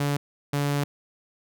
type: tone pair in turn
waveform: sawtooth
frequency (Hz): 143.4 / 143.4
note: D3 / D3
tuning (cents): -41 / -41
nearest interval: unison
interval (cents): 0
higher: neither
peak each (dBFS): -19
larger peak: neither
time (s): 0-0.17 / 0.53-0.84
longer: second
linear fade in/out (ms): 5
effects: none